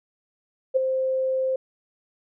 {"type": "tone with ADSR envelope", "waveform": "sine", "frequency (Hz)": 523.3, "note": "C5", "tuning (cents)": 0, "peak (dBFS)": -14, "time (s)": [0.74, 1.56], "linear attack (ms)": 24, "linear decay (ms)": 13, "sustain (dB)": -7, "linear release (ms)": 4, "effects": []}